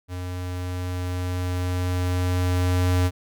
square tone with level ramp, 90.2 Hz, F#2, 44 cents flat, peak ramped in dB -30 to -18 dBFS, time 0.08-3.11 s, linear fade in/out 50 ms, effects none

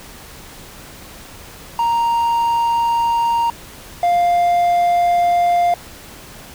triangle tone pair in turn, 932.3 / 699.6 Hz, A#5 / F5, 0 / +3 cents, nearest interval perfect fourth, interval 497 cents, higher first, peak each -12 / -10 dBFS, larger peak second, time 1.79-3.5 / 4.03-5.74 s, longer neither, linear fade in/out 2 ms, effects pink hiss -38 dBFS RMS until 6.54 s

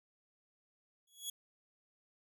15% pulse tone with exponential growth, 3352 Hz, G#7, 15 cents sharp, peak -29 dBFS, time 1.07-1.3 s, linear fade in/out 5 ms, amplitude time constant 49 ms, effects none

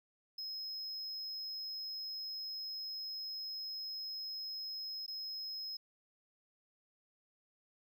triangle tone with dropouts, 5130 Hz, E8, 48 cents flat, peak -39 dBFS, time 0.38-5.77 s, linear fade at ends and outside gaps 5 ms, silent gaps 5.064-5.079 s, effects none

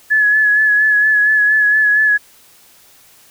sine tone with vibrato, 1705 Hz, G#6, 45 cents sharp, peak -9 dBFS, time 0.1-2.18 s, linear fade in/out 20 ms, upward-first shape sine, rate 4.3 Hz, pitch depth 32 cents each way, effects white hiss -47 dBFS RMS until 3.3 s

